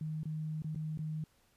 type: tone with dropouts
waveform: sine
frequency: 155.56 Hz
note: D#3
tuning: in tune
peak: -35 dBFS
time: 0.01-1.24 s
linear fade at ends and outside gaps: 2 ms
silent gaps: 0.233-0.255 / 0.621-0.644 / 0.748-0.758 / 0.975-0.99 s
effects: pink hiss -70 dBFS RMS until 1.56 s + resampled to 32000 Hz